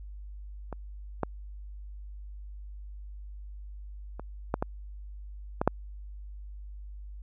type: clicks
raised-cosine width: 1 ms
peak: -23 / -13 / -25 / -12 / -14 / -12 / -6 dBFS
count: 7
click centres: 0.727 / 1.233 / 4.196 / 4.541 / 4.625 / 5.615 / 5.676 s
effects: added 50 Hz sine -40 dBFS peak until 7.22 s